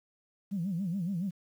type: tone with vibrato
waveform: sine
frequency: 182.6 Hz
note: F#3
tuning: 23 cents flat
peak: -29 dBFS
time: 0.51-1.31 s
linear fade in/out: 20 ms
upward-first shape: sine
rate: 7.1 Hz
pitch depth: 190 cents each way
effects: tanh soft clip ceiling -25 dBFS + 10-bit